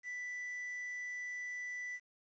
triangle tone, 1979 Hz, B6, 3 cents sharp, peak -38 dBFS, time 0.03-2 s, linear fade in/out 50 ms, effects resampled to 16000 Hz + 11-bit

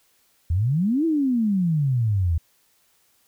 sine exponential two-way sweep, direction up then down, 78.4 to 335.5 to 78.4 Hz, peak -18 dBFS, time 0.5-2.38 s, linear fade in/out 5 ms, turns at 1.05 s, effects white hiss -63 dBFS RMS until 3.27 s

